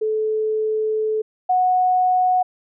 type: tone pair in turn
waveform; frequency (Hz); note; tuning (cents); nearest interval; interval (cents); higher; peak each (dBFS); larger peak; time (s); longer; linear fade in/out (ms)
sine; 433.9 / 735.1; A4 / F#5; -24 / -11; major sixth; 913; second; -18 / -14; second; 0.01-1.22 / 1.49-2.43; first; 10
effects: none